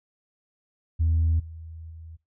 sine tone with level steps, 81.2 Hz, E2, 26 cents flat, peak -18 / -38 / -40 dBFS, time 0.99-2.17 s, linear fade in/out 20 ms, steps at 1.39 / 1.9 s, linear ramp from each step 10 ms, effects noise-tail reverb RT60 0.2 s tail -19 dB re dry + tanh soft clip ceiling -16 dBFS

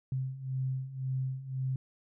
sine beating tone pair, 130 / 131.9 Hz, C3 / C3, -11 / +14 cents, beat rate 1.9 Hz, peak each -37 / -33 dBFS, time 0.12-1.76 s, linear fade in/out 2 ms, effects none

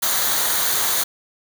white noise with comb filter, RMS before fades -20 dBFS, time 0.02-1.04 s, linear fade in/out 10 ms, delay 0.38 ms, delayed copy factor -0.55, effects none

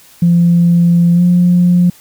sine tone with pitch glide, 171.9 to 176.94 Hz, F3 to F3, -27 to +23 cents, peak -5 dBFS, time 0.22-1.9 s, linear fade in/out 5 ms, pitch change +50 cents, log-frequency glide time 1.14-1.22 s, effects tanh soft clip ceiling -1 dBFS + white hiss -43 dBFS RMS until 2 s

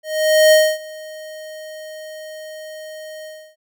square tone with ADSR envelope, 622.3 Hz, D#5, in tune, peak -8 dBFS, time 0.03-3.56 s, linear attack 490 ms, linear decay 260 ms, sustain -24 dB, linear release 310 ms, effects none

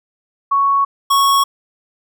sine / square tone pair in turn, 1111 / 1106.6 Hz, C#6 / C#6, +4 / -3 cents, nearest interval unison, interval 7 cents, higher first, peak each -11 dBFS, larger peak neither, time 0.51-0.85 / 1.1-1.44 s, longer neither, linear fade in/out 10 ms, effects none

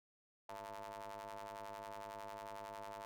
sawtooth ring-modulated tone, 103.4 Hz, G#2, 7 cents flat, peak -40 dBFS, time 0.49-3.05 s, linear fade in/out 0 ms, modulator 781 Hz, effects none

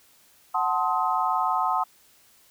sine chord, F# diminished seventh, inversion none, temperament equal with one note detuned, 740 / 880 / 1046.5 / 1264.8 Hz, F#5 / A5 / C6 / Eb6, 0 / 0 / 0 / +28 cents, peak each -27 dBFS, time 0.54-1.84 s, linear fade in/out 10 ms, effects white hiss -58 dBFS RMS until 2.5 s

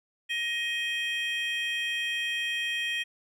triangle tone cluster, 1880 / 2512 / 3204 Hz, A#6 / D#7 / G7, +14 / +16 / +37 cents, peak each -31 dBFS, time 0.29-3.04 s, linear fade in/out 20 ms, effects none

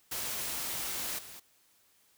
white noise with level steps, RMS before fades -36 / -48 dBFS, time 0.11-1.4 s, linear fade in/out 10 ms, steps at 1.18 s, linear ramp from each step 10 ms, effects white hiss -67 dBFS RMS until 2.17 s

